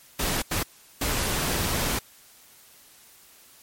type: noise bursts at uneven times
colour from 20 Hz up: pink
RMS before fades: -26 dBFS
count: 3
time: 0.19-0.42 / 0.51-0.63 / 1.01-1.99 s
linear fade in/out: 5 ms
effects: white hiss -53 dBFS RMS until 3.62 s + MP3 64 kbps